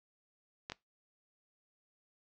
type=clicks; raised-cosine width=0.2 ms; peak=-22 dBFS; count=2; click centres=0.699 / 0.72 s; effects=noise-tail reverb RT60 0.2 s tail -22 dB re dry + low-pass 6000 Hz 12 dB/octave